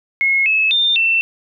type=tone with pitch steps; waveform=sine; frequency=2169 / 2593 / 3609 / 2684 Hz; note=C#7 / E7 / A7 / E7; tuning=-38 / -29 / +43 / +31 cents; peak=-12 dBFS; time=0.21-1.21 s; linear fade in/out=0 ms; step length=250 ms; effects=none